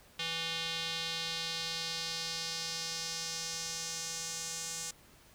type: tone with band-pass filter sweep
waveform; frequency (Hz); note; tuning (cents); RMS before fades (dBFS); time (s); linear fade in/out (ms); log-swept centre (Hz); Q
square; 164.81; E3; 0; -38; 0.19-4.91; 5; 3400 to 7100; 2.4
effects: pink hiss -60 dBFS RMS until 5.34 s